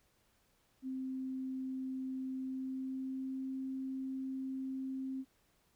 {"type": "tone with pitch glide", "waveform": "sine", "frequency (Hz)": [261.6, 264.5], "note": ["C4", "C4"], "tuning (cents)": [0, 19], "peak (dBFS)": -37, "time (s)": [0.82, 5.25], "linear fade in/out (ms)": 50, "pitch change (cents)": 19, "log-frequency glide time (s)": [2.39, 3.52], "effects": ["pink hiss -73 dBFS RMS until 5.75 s"]}